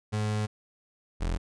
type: tone pair in turn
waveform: 35% pulse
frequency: 106.4 / 42.96 Hz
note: G#2 / F1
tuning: +42 / -28 cents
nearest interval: octave + major third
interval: 1570 cents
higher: first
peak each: -25 dBFS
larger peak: neither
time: 0.12-0.47 / 1.2-1.38 s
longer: first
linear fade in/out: 20 ms
effects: resampled to 22050 Hz